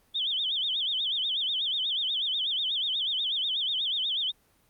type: tone with vibrato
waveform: sine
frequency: 3342 Hz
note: G#7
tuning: 10 cents sharp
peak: -26 dBFS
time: 0.14-4.32 s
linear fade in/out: 20 ms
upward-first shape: sine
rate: 8.2 Hz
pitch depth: 190 cents each way
effects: pink hiss -65 dBFS RMS until 4.69 s + Opus 32 kbps